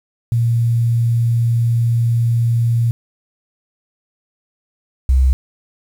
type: tone pair in turn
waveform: sine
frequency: 117 / 65.21 Hz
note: A#2 / C2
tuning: +7 / -5 cents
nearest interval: minor seventh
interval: 1012 cents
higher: first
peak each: -12 / -9 dBFS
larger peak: second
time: 0.32-2.91 / 5.09-5.33 s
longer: first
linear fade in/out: 0 ms
effects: 7-bit